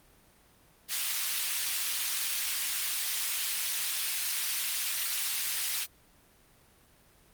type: high-pass noise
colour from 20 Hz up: pink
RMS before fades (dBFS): -31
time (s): 0.88-5.87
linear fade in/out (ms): 50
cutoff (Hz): 2700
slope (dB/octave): 12
effects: pink hiss -61 dBFS RMS until 7.33 s + Opus 32 kbps